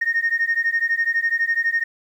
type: beating tone pair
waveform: sine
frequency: 1842 / 1854 Hz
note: A#6 / A#6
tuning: -21 / -10 cents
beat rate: 12 Hz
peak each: -20 dBFS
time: 0.01-1.84 s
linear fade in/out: 10 ms
effects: tanh soft clip ceiling -12 dBFS + 9-bit